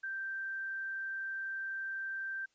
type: tone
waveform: sine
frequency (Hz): 1568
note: G6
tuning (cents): 0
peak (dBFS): -36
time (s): 0.03-2.46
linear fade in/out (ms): 10
effects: white hiss -75 dBFS RMS until 2.54 s + resampled to 16000 Hz